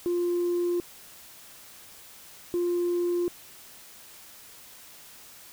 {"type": "tone pair in turn", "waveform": "sine", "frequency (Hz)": [350, 350], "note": ["F4", "F4"], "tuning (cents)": [4, 4], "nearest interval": "unison", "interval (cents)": 0, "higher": "neither", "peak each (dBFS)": -22, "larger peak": "neither", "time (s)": [[0.06, 0.8], [2.54, 3.28]], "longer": "neither", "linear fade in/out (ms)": 0, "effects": ["tanh soft clip ceiling -21 dBFS", "white hiss -49 dBFS RMS until 5.52 s"]}